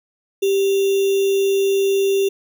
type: tone with sample-and-hold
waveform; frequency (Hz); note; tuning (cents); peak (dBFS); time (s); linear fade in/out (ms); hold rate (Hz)
sine; 392; G4; 0; -14; 0.42-2.29; 10; 3150
effects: none